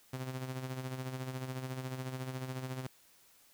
sawtooth tone with tremolo, 129.7 Hz, C3, 15 cents flat, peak -32 dBFS, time 0.13-2.87 s, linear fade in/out 5 ms, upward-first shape sine, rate 14 Hz, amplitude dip 55%, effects white hiss -64 dBFS RMS until 3.53 s

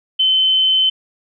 sine tone, 3064 Hz, G7, 40 cents flat, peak -11 dBFS, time 0.19-0.9 s, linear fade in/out 10 ms, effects none

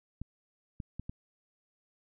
clicks, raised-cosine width 5 ms, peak -26 dBFS, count 4, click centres 0.216 / 0.802 / 0.996 / 1.095 s, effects none

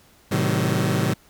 sawtooth chord, A diminished seventh, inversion none, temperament just, 110 / 132 / 158.4 / 190.08 Hz, A2 / C3 / Eb3 / Gb3, 0 / +16 / +31 / +47 cents, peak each -21 dBFS, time 0.31-1.14 s, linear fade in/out 10 ms, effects pink hiss -55 dBFS RMS until 1.29 s

